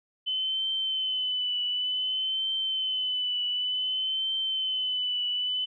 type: tone with vibrato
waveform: sine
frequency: 3034 Hz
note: F#7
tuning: 43 cents sharp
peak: -26 dBFS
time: 0.26-5.66 s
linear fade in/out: 20 ms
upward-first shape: triangle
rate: 0.55 Hz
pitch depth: 45 cents each way
effects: none